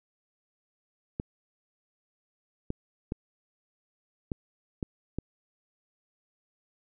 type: clicks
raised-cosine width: 3 ms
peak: -18 dBFS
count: 6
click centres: 1.199 / 2.704 / 3.121 / 4.318 / 4.828 / 5.186 s
effects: none